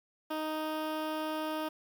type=tone with notch filter; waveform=15% pulse; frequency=311.1 Hz; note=D#4; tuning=in tune; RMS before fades=-35 dBFS; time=0.3-1.69 s; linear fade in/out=10 ms; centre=7200 Hz; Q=0.69; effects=9-bit